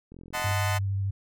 click train, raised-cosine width 3 ms, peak -33 dBFS, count 18, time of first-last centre 0.12-0.513 s, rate 43.3 Hz
20% pulse chord, D# diminished seventh, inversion none, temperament equal with one note detuned, 622.3 / 740 / 880 / 1029.7 Hz, D#5 / F#5 / A5 / C6, 0 / 0 / 0 / -28 cents, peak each -29 dBFS, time 0.33-0.79 s, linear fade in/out 20 ms
sine tone with vibrato, 98 Hz, G2, in tune, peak -25 dBFS, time 0.44-1.11 s, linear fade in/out 10 ms, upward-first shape square, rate 13 Hz, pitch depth 13 cents each way
effects none

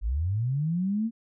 sine linear sweep, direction up, 46.37 to 233.1 Hz, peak -24 dBFS, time 0.01-1.11 s, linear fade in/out 50 ms, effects none

